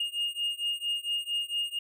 triangle beating tone pair, 2840 / 2844.4 Hz, F7 / F7, +28 / +31 cents, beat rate 4.4 Hz, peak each -30 / -31 dBFS, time 0-1.79 s, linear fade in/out 5 ms, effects none

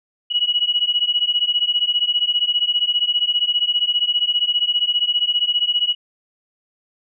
sine beating tone pair, 2912 / 2927 Hz, F#7 / F#7, -28 / -19 cents, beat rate 15 Hz, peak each -19 dBFS, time 0.3-5.95 s, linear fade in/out 20 ms, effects none

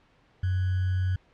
sine tone with sample-and-hold, 92.5 Hz, F#2, in tune, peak -23 dBFS, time 0.43-1.16 s, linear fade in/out 5 ms, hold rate 1575 Hz, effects pink hiss -62 dBFS RMS until 1.33 s + low-pass 3000 Hz 12 dB/octave

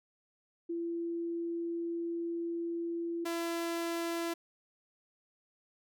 sine / sawtooth tone pair in turn, 338.2 / 336.8 Hz, E4 / E4, +44 / +37 cents, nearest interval unison, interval 7 cents, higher first, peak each -33 / -29 dBFS, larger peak second, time 0.69-3.25 / 3.25-4.34 s, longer first, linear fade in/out 10 ms, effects none

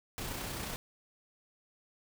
pink noise with amplitude modulation, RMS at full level -38 dBFS, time 0.18-0.76 s, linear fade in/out 0 ms, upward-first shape sine, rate 31.1 Hz, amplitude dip 30%, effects none

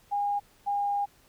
sine tone pair in turn, 814 / 810.2 Hz, G#5 / G#5, -35 / -43 cents, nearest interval unison, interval 8 cents, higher first, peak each -25 dBFS, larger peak neither, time 0.11-0.4 / 0.66-1.06 s, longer second, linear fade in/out 20 ms, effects pink hiss -61 dBFS RMS until 1.28 s

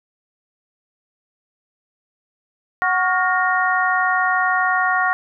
harmonic tone with a mistuned harmonic, 370.7 Hz, F#4, 3 cents sharp, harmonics 2 / 3 / 4 / 5, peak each -21 / -21 / -21 / -21 dBFS, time 2.82-5.13 s, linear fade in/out 0 ms, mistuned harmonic 4, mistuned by -75 cents, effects none

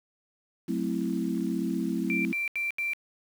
sine chord, F# half-diminished seventh, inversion none, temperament equal, 185 / 220 / 261.6 / 329.6 Hz, F#3 / A3 / C4 / E4, 0 / 0 / 0 / 0 cents, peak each -32 dBFS, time 0.68-2.33 s, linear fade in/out 10 ms
sine tone bursts, 2354 Hz, D7, 3 cents sharp, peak -27 dBFS, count 4, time 2.1-2.934 s, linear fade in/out 0 ms, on 150 ms, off 78 ms
effects 8-bit

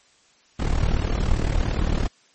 brown noise with amplitude modulation, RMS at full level -18 dBFS, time 0.59-2.08 s, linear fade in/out 10 ms, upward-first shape sine, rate 37.6 Hz, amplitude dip 75%, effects white hiss -58 dBFS RMS until 2.34 s + MP3 32 kbps

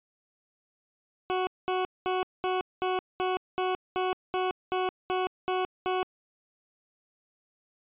20% pulse tone bursts, 370 Hz, F#4, in tune, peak -21 dBFS, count 13, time 1.3-6.03 s, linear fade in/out 0 ms, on 170 ms, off 210 ms, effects resampled to 8000 Hz

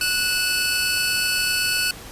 sawtooth tone cluster, 1476 / 2612 / 4456 Hz, F#6 / E7 / C#8, -5 / -17 / +8 cents, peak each -21 dBFS, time 0.01-1.91 s, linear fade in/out 2 ms, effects pink hiss -39 dBFS RMS until 2.11 s + resampled to 32000 Hz

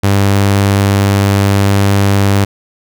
sawtooth tone, 99.5 Hz, G2, 26 cents sharp, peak -4 dBFS, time 0.03-2.45 s, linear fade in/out 10 ms, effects none

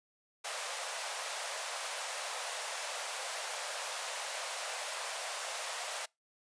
pink high-pass noise, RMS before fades -39 dBFS, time 0.44-6.06 s, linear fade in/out 10 ms, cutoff 530 Hz, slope 48 dB/octave, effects noise-tail reverb RT60 0.2 s tail -25 dB re dry + resampled to 22050 Hz

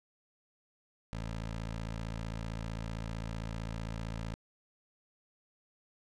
15% pulse tone with notch filter, 55.5 Hz, A1, 16 cents sharp, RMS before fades -39 dBFS, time 1.13-4.34 s, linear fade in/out 0 ms, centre 360 Hz, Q 1.9, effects low-pass 7000 Hz 12 dB/octave

